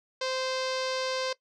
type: tone with low-pass filter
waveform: sawtooth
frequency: 520 Hz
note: C5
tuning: 11 cents flat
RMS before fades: -31 dBFS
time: 0.21-1.33 s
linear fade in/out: 5 ms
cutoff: 4800 Hz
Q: 3
effects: noise-tail reverb RT60 0.1 s tail -19 dB re dry